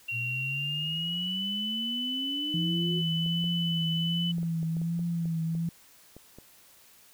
sine tone with pitch glide, 2751 to 3000 Hz, F7 to F#7, -27 to +23 cents, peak -30 dBFS, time 0.08-4.32 s, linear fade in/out 10 ms, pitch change +150 cents, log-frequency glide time 0.48-1.44 s
sine exponential sweep, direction up, 115.6 to 370 Hz, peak -34 dBFS, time 0.11-3.03 s, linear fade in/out 50 ms
sine tone with vibrato, 166.9 Hz, E3, 22 cents sharp, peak -27 dBFS, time 2.54-5.69 s, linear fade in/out 2 ms, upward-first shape triangle, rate 1.3 Hz, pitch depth 52 cents each way
clicks, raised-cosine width 2 ms, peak -33 dBFS, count 12, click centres 3.262 / 3.442 / 4.383 / 4.431 / 4.63 / 4.768 / 4.816 / 4.993 / 5.256 / 5.551 / 6.166 / 6.386 s
effects white hiss -57 dBFS RMS until 7.13 s

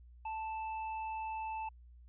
triangle tone with tanh clipping, 880 Hz, A5, in tune, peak -39 dBFS, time 0.25-1.69 s, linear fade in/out 5 ms, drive 14 dB, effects added 60 Hz sine -54 dBFS peak until 2.08 s + resampled to 8000 Hz

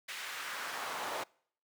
brown noise with high-pass filter sweep, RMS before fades -40 dBFS, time 0.08-1.24 s, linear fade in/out 10 ms, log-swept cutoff 2100 to 700 Hz, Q 1.3, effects noise-tail reverb RT60 0.6 s tail -26 dB re dry

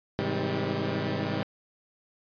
15% pulse chord, Ab major seventh, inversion none, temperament equal with one note detuned, 103.83 / 130.81 / 159.57 / 196 Hz, Ab2 / C3 / Eb3 / G3, 0 / 0 / +44 / 0 cents, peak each -27 dBFS, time 0.19-1.43 s, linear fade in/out 0 ms, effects resampled to 11025 Hz

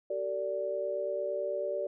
sine tone cluster, 384.3 / 453.3 / 581 Hz, G4 / A#4 / D5, -34 / -48 / -19 cents, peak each -37 / -38 / -32 dBFS, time 0.1-1.87 s, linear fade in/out 5 ms, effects none

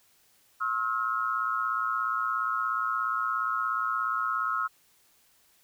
sine tone cluster, 1078 / 1294 / 1411 Hz, C#6 / E6 / F6, -49 / -32 / +17 cents, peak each -34 / -28 / -32 dBFS, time 0.6-4.68 s, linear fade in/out 20 ms, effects white hiss -64 dBFS RMS until 5.63 s

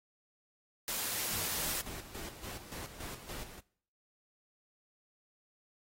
white noise, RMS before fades -36 dBFS, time 0.88-1.81 s, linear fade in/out 0 ms
pink noise with tremolo, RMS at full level -44 dBFS, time 1.29-3.61 s, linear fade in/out 50 ms, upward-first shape square, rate 3.5 Hz, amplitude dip 60%
effects noise-tail reverb RT60 0.6 s tail -22 dB re dry + AAC 48 kbps

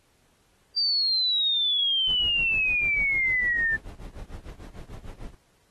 sine exponential sweep, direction down, 4699 to 1762 Hz, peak -21 dBFS, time 0.76-3.77 s, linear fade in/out 20 ms
brown noise with tremolo, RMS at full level -36 dBFS, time 2.07-5.35 s, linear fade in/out 5 ms, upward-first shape triangle, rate 6.7 Hz, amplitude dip 95%
effects pink hiss -65 dBFS RMS until 5.7 s + AAC 32 kbps

